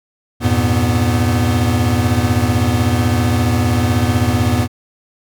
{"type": "tone cluster", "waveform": "square", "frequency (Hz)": [86.4, 102.6, 118.3, 244.6], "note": ["F2", "G#2", "A#2", "B3"], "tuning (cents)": [-18, -21, 26, -16], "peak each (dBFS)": -19, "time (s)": [0.4, 4.68], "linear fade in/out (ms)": 50, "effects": []}